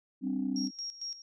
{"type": "chord", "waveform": "sine", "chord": "G suspended fourth", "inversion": "none", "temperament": "equal", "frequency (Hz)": [196, 261.6, 293.7], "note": ["G3", "C4", "D4"], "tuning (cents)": [0, 0, 0], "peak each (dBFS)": [-35, -31, -36], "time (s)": [0.21, 0.71], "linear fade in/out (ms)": 50}
{"type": "tone with tremolo", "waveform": "sine", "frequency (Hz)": 5588, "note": "F8", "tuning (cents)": 0, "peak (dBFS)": -35, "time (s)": [0.56, 1.22], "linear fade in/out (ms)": 2, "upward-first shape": "square", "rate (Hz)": 4.4, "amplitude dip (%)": 75}
{"effects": ["tanh soft clip ceiling -21 dBFS"]}